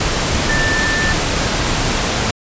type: tone in noise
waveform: sine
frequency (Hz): 1777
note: A6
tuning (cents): +17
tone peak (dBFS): -17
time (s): 0.49-1.13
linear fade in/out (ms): 5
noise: pink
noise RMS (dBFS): -17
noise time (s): 0-2.31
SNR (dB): -3
effects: resampled to 16000 Hz